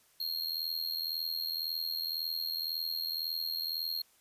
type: tone with amplitude modulation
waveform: square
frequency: 4251 Hz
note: C8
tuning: 27 cents sharp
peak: -30 dBFS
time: 0.2-4.02 s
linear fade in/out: 5 ms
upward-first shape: sine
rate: 81.9 Hz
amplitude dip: 80%
effects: white hiss -66 dBFS RMS until 4.2 s + resampled to 32000 Hz

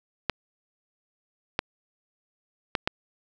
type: clicks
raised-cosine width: 0.3 ms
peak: -7 dBFS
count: 4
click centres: 0.297 / 1.591 / 2.752 / 2.875 s
effects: none

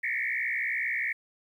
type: tone with frequency modulation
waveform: sine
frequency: 2038 Hz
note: C7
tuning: 46 cents flat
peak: -27 dBFS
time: 0.03-1.13 s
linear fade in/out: 10 ms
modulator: 62.4 Hz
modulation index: 4
effects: 10-bit

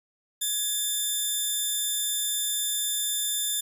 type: tone pair together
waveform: 5% pulse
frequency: 1684 / 3568 Hz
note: G#6 / A7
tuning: +24 / +23 cents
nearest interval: octave + minor second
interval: 1299 cents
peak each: -27 / -17 dBFS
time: 0.41-3.61 s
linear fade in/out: 10 ms
effects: resampled to 32000 Hz

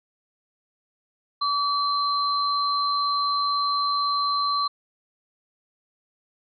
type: tone pair together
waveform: sine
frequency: 1149 / 4099 Hz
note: D6 / C8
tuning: -38 / -36 cents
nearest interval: octave + minor seventh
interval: 2202 cents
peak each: -22 / -27 dBFS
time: 1.41-4.68 s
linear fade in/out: 10 ms
effects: none

